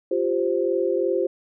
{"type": "chord", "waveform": "sine", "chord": "F suspended second", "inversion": "none", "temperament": "equal", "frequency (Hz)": [349.2, 392, 523.3], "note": ["F4", "G4", "C5"], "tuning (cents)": [0, 0, 0], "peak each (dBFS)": -24, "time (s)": [0.11, 1.27], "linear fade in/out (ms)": 5, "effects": []}